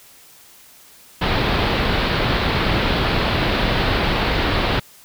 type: low-pass noise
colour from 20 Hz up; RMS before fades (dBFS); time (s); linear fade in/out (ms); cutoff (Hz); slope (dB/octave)
pink; -19; 1.21-4.8; 10; 4400; 48
effects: white hiss -47 dBFS RMS until 5.04 s